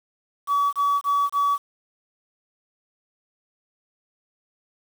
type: tone bursts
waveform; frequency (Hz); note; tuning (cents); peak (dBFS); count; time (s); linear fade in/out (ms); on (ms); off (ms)
sine; 1139; C#6; +47; -16; 4; 0.47-1.582; 50; 260; 24
effects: tanh soft clip ceiling -16 dBFS + 7-bit